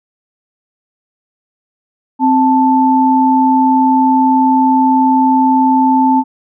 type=tone pair together; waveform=sine; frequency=261.6 / 880 Hz; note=C4 / A5; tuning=0 / 0 cents; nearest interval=octave + major sixth; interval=2100 cents; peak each=-10 dBFS; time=2.19-6.24 s; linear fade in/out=50 ms; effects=none

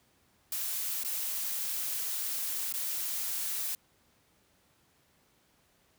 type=noise with dropouts; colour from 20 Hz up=blue; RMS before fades=-34 dBFS; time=0.52-3.75 s; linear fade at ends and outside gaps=2 ms; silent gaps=1.035-1.047 / 2.725-2.738 s; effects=pink hiss -68 dBFS RMS until 5.98 s + high-pass 60 Hz 12 dB/octave

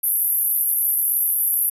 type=band-pass noise; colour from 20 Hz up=pink; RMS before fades=-20 dBFS; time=0.03-1.7 s; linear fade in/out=10 ms; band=11000 to 13000 Hz; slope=96 dB/octave; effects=resampled to 32000 Hz

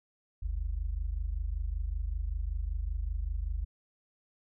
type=tone pair together; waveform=sine; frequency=46.77 / 72 Hz; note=F#1 / D2; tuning=+19 / -34 cents; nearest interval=perfect fifth; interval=747 cents; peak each=-32 / -35 dBFS; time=0.42-3.65 s; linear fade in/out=10 ms; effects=none

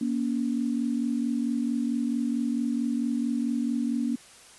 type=tone pair together; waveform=sine; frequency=237.4 / 281.9 Hz; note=A#3 / C#4; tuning=+32 / +29 cents; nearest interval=minor third; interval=297 cents; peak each=-26 / -29 dBFS; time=0.01-4.16 s; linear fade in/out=5 ms; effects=white hiss -51 dBFS RMS until 4.58 s + resampled to 24000 Hz

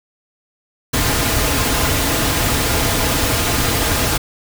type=noise with comb filter; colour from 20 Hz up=pink; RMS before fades=-17 dBFS; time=0.93-4.18 s; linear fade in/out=10 ms; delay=5.3 ms; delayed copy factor=-0.5; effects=none

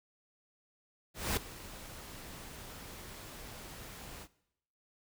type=noise with ADSR envelope; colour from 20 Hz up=pink; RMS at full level=-31 dBFS; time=1.14-4.28 s; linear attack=230 ms; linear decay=4 ms; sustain=-17 dB; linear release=58 ms; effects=noise-tail reverb RT60 0.8 s tail -20 dB re dry

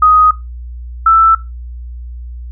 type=tone pair in turn; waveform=sine; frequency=1251 / 1325.4 Hz; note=D#6 / E6; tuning=+9 / +9 cents; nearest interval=minor second; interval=100 cents; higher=second; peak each=-4 dBFS; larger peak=neither; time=0.02-0.31 / 1.06-1.35 s; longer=neither; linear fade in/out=5 ms; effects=noise-tail reverb RT60 0.2 s tail -17 dB re dry + added 60 Hz sine -24 dBFS peak until 2.51 s

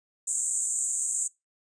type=band-pass noise; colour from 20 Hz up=white; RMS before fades=-29 dBFS; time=0.27-1.28 s; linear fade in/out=10 ms; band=6900 to 8700 Hz; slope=96 dB/octave; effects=noise-tail reverb RT60 0.2 s tail -22 dB re dry + resampled to 22050 Hz

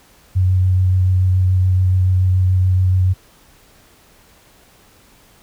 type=tone with vibrato; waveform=sine; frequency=92.5 Hz; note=F#2; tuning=in tune; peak=-11 dBFS; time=0.35-3.14 s; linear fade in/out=20 ms; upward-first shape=sine; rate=7 Hz; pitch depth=14 cents each way; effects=pink hiss -50 dBFS RMS until 5.42 s

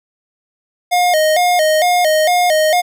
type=tone with vibrato; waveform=square; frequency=666 Hz; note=E5; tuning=18 cents sharp; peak=-11 dBFS; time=0.91-2.82 s; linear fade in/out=20 ms; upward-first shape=square; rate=2.2 Hz; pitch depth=120 cents each way; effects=none

